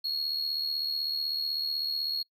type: tone with amplitude modulation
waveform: triangle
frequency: 4313 Hz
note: C#8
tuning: 48 cents flat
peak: -25 dBFS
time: 0.04-2.23 s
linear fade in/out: 10 ms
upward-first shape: sine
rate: 76 Hz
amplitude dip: 55%
effects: noise-tail reverb RT60 0.1 s tail -22 dB re dry